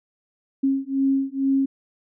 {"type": "beating tone pair", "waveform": "sine", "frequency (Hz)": [270, 272.2], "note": ["C#4", "C#4"], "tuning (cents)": [-45, -31], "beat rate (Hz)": 2.2, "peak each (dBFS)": -22, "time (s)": [0.63, 1.66], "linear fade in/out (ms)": 10, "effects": []}